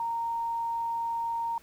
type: tone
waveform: sine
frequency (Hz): 926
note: A#5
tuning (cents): -12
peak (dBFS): -28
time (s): 0-1.58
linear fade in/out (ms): 2
effects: pink hiss -58 dBFS RMS until 1.62 s